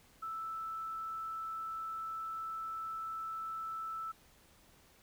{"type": "tone with quantisation", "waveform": "sine", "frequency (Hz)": 1318.5, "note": "E6", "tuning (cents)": 0, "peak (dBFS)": -38, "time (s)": [0.22, 4.12], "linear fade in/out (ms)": 10, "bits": 11, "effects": ["pink hiss -64 dBFS RMS until 5.02 s"]}